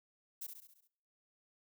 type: noise with echo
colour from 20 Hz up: violet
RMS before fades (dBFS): -43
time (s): 0.41-0.47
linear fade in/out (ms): 10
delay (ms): 68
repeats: 6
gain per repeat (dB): -5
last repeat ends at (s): 0.878
effects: noise-tail reverb RT60 0.7 s tail -23 dB re dry